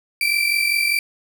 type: tone pair together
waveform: 35% pulse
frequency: 2318 / 2363 Hz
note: D7 / D7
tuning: -23 / +10 cents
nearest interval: unison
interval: 33 cents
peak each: -18 dBFS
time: 0.21-0.99 s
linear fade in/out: 2 ms
effects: none